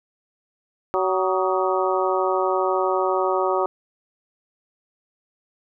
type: harmonic tone with a mistuned harmonic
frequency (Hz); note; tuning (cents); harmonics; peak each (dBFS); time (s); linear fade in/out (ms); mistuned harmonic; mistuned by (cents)
187.8; F#3; +26; 2 / 3 / 4 / 5 / 6 / 7; -23 / -25 / -26 / -27 / -28 / -28; 0.94-3.66; 0; 7; -89
effects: none